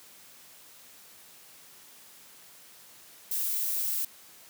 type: noise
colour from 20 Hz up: violet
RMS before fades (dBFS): -30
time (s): 3.31-4.05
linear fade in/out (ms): 5
effects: white hiss -53 dBFS RMS until 4.49 s + high-pass 100 Hz 12 dB/octave